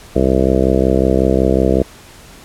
harmonic tone, 65.41 Hz, C2, in tune, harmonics 1 / 2 / 3 / 4 / 5 / 6 / 7 / 8 / 9 / 10, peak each -18 / -22 / -18 / -21 / -18 / -19 / -18 / -21 / -23 / -23 dBFS, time 0.15-1.83 s, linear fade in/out 10 ms, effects pink hiss -40 dBFS RMS until 2.44 s + low-pass 12000 Hz 12 dB/octave

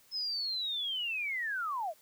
sine linear sweep, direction down, 5200 to 582 Hz, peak -32 dBFS, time 0.11-1.94 s, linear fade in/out 50 ms, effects white hiss -63 dBFS RMS until 2.01 s

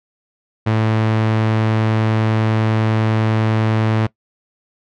sawtooth tone, 110 Hz, A2, in tune, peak -10 dBFS, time 0.66-4.07 s, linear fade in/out 10 ms, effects noise-tail reverb RT60 0.1 s tail -20 dB re dry + low-pass 3000 Hz 12 dB/octave

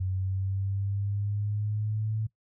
sine exponential sweep, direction up, 93 to 110 Hz, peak -27 dBFS, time 0-2.27 s, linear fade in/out 10 ms, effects noise-tail reverb RT60 0.1 s tail -19 dB re dry

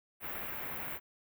white band-stop noise, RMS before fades -40 dBFS, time 0.2-1 s, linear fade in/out 50 ms, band 2400 to 16000 Hz, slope 24 dB/octave, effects none

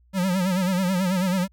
square tone with vibrato, 185 Hz, F#3, in tune, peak -21 dBFS, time 0.13-1.48 s, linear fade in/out 50 ms, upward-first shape sine, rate 9.2 Hz, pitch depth 90 cents each way, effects added 60 Hz sine -55 dBFS peak until 1.52 s

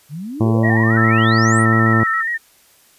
sine exponential sweep, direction up, 135.2 to 9956 Hz, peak -25 dBFS, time 0.09-1.65 s, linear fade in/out 50 ms
harmonic tone, 112.2 Hz, A2, 34 cents sharp, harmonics 1 / 2 / 3 / 4 / 5 / 6 / 7 / 8 / 9 / 10, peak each -15 / -17 / -21 / -28 / -30 / -30 / -33 / -35 / -33 / -37 dBFS, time 0.4-2.04 s, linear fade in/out 10 ms
sine tone with vibrato, 1854 Hz, A#6, 10 cents flat, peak -18 dBFS, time 0.63-2.38 s, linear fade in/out 20 ms, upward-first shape square, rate 7.3 Hz, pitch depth 41 cents each way
sine tone, 1318.5 Hz, E6, in tune, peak -18 dBFS, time 0.96-2.23 s, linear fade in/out 20 ms
effects white hiss -52 dBFS RMS until 2.98 s + resampled to 32000 Hz

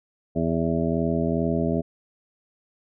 harmonic tone, 82.41 Hz, E2, in tune, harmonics 1 / 2 / 3 / 4 / 5 / 7 / 8, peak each -32 / -26 / -26 / -31 / -29 / -32 / -30 dBFS, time 0.35-1.82 s, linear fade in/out 20 ms, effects none

